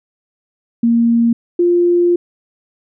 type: tone pair in turn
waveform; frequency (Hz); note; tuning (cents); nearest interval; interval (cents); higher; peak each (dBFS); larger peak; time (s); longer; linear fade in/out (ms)
sine; 233.1 / 349.3; A#3 / F4; 0 / 0; perfect fifth; 700; second; -9; neither; 0.83-1.33 / 1.59-2.16; second; 5
effects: none